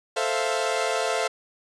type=chord; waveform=sawtooth; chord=F major seventh; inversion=first; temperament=equal with one note detuned; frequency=441.8 / 523.3 / 659.3 / 698.5 Hz; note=A4 / C5 / E5 / F5; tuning=+7 / 0 / 0 / 0 cents; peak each=-25 dBFS; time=0.16-1.28 s; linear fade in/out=10 ms; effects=resampled to 22050 Hz